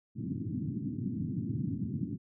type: band-pass noise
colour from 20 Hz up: pink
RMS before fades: -35 dBFS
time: 0.15-2.18 s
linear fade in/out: 50 ms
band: 100 to 300 Hz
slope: 48 dB/octave
effects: none